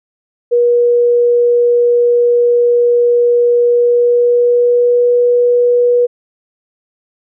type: tone with pitch glide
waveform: sine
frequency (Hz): 480.3 to 485.6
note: B4 to B4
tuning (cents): -48 to -29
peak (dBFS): -7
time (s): 0.51-6.07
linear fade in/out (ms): 20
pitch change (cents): +19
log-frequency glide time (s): 3.66-5.11
effects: none